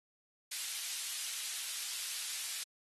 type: high-pass noise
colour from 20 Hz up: pink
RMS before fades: -40 dBFS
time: 0.51-2.64 s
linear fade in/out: 10 ms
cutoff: 3300 Hz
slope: 12 dB/octave
effects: AAC 32 kbps